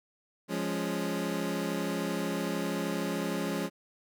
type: chord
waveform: 25% pulse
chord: Db major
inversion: first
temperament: equal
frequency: 174.61 / 207.7 / 277.2 Hz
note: F3 / Ab3 / Db4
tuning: 0 / 0 / 0 cents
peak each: -31 dBFS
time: 0.48-3.7 s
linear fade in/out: 50 ms
effects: none